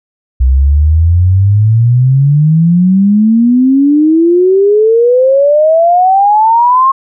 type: exponential sweep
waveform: sine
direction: up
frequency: 62.4 to 1085 Hz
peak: -4 dBFS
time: 0.4-6.92 s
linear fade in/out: 10 ms
effects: none